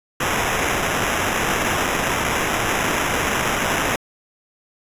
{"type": "noise with sample-and-hold", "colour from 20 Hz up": "white", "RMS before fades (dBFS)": -21, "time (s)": [0.2, 3.96], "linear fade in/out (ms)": 5, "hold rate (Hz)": 4410, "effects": ["resampled to 32000 Hz"]}